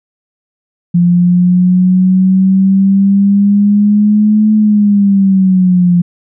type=exponential two-way sweep; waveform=sine; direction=up then down; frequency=173.6 to 215.2 to 173.6 Hz; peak=-5 dBFS; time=0.94-6.02 s; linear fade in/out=10 ms; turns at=4.54 s; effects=none